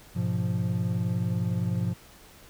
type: chord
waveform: triangle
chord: F diminished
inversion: first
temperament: equal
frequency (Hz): 103.83 / 123.47 / 174.61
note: Ab2 / Cb3 / F3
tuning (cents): 0 / 0 / 0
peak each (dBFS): -27 / -28 / -27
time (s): 0.15-1.94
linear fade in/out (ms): 20
effects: pink hiss -52 dBFS RMS until 2.49 s

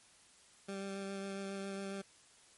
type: tone with vibrato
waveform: 20% pulse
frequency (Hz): 196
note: G3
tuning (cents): 0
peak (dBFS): -35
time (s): 0.68-2.02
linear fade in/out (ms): 10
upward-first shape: sine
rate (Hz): 7.3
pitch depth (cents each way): 12
effects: white hiss -63 dBFS RMS until 2.57 s + MP3 48 kbps

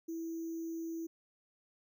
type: tone with sample-and-hold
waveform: sine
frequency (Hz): 329.6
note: E4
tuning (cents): 0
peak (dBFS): -37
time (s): 0.08-1.07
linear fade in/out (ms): 10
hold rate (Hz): 6300
effects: none

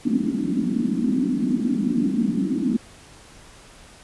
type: band-pass noise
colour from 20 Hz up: pink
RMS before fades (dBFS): -22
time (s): 0.05-2.77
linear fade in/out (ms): 10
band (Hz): 200 to 290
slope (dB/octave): 48
effects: pink hiss -47 dBFS RMS until 4.03 s + resampled to 24000 Hz

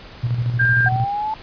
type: tone with tremolo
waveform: sine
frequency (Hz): 120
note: B2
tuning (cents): -49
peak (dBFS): -16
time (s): 0.23-1.05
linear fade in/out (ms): 10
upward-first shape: square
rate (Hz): 13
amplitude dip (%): 50
type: tone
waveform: sine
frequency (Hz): 1595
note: G6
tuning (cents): +30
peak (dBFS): -14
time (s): 0.59-0.89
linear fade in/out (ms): 10
type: exponential sweep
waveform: sine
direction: up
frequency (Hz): 740 to 879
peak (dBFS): -20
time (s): 0.86-1.34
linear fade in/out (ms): 2
effects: pink hiss -40 dBFS RMS until 1.42 s + resampled to 11025 Hz

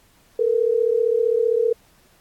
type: tone pair together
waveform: sine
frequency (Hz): 444.6 / 480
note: A4 / B4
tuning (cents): +18 / -49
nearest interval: minor second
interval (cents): 133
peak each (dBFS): -19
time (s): 0.39-1.73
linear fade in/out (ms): 5
effects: pink hiss -57 dBFS RMS until 2.2 s + AAC 64 kbps

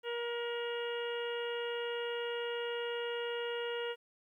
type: harmonic tone with a mistuned harmonic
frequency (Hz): 474.2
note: A#4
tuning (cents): +30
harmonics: 1 / 2 / 3 / 4 / 5 / 6 / 7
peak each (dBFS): -36 / -46 / -45 / -47 / -53 / -44 / -53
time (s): 0.03-3.96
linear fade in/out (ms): 50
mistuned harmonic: 5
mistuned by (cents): -41
effects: 12-bit

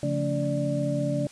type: tone cluster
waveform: sine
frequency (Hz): 139.9 / 174.5 / 220.3 / 285 / 588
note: C#3 / F3 / A3 / C#4 / D5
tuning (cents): +16 / -1 / +2 / +48 / +2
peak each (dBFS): -28 / -34 / -34 / -30 / -29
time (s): 0.03-1.27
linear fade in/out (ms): 2
effects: white hiss -49 dBFS RMS until 1.31 s + resampled to 22050 Hz

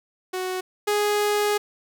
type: tone pair in turn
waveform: sawtooth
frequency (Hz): 370 / 415.3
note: F#4 / G#4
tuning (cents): 0 / 0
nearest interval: major second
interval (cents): 200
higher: second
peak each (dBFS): -22 / -16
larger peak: second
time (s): 0.33-0.61 / 0.87-1.58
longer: second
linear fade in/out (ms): 10
effects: none

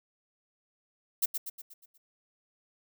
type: noise with echo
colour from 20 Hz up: violet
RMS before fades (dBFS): -26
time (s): 1.22-1.26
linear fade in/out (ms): 10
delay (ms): 120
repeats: 6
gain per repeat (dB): -6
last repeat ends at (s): 1.98
effects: none

